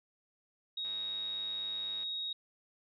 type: tone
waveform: sine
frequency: 3772 Hz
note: A#7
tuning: 20 cents sharp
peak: -35 dBFS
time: 0.77-2.33 s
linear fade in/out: 5 ms
type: click train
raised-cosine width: 0.3 ms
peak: -38 dBFS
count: 124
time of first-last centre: 0.85-2.033 s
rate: 104 Hz
effects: none